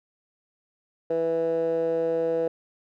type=tone with band-pass filter; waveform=15% pulse; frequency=164.6 Hz; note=E3; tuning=2 cents flat; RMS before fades=-25 dBFS; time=1.1-2.48 s; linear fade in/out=5 ms; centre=510 Hz; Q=4.3; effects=none